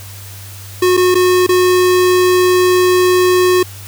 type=tone with dropouts; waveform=square; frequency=363.7 Hz; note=F#4; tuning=30 cents flat; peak=-9 dBFS; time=0.82-3.63 s; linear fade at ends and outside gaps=5 ms; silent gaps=0.969-0.974 / 1.145-1.152 / 1.466-1.49 s; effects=added 98 Hz sine -31 dBFS peak until 3.87 s + white hiss -35 dBFS RMS until 3.87 s